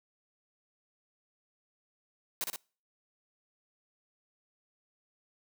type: noise with echo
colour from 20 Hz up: white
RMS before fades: -33 dBFS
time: 2.41-2.44 s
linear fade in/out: 0 ms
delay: 60 ms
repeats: 2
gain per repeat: -3 dB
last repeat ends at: 2.56 s
effects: noise-tail reverb RT60 0.4 s tail -26 dB re dry + high-pass 200 Hz 12 dB/octave